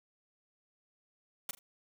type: noise with echo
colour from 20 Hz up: white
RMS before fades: -37 dBFS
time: 1.49-1.51 s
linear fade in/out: 2 ms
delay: 40 ms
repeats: 2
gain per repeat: -13 dB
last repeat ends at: 1.59 s
effects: none